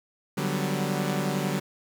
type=chord; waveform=sawtooth; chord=G major seventh; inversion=second; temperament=equal; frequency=146.83 / 185 / 196 / 246.9 Hz; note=D3 / F#3 / G3 / B3; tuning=0 / 0 / 0 / 0 cents; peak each=-26 / -26 / -27 / -32 dBFS; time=0.37-1.6 s; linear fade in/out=10 ms; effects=8-bit